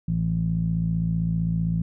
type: tone with low-pass filter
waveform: 15% pulse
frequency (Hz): 55.5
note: A1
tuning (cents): +16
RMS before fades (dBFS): -24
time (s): 0.08-1.82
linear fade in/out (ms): 5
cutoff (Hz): 160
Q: 5
effects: none